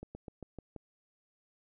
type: slowing click train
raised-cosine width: 2 ms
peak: -30 dBFS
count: 6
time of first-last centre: 0.03-0.763 s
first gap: 120 ms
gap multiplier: 1.1
effects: none